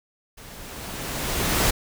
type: noise with level ramp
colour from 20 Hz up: pink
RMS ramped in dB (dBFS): -44 to -19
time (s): 0.37-1.71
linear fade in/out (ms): 10
effects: none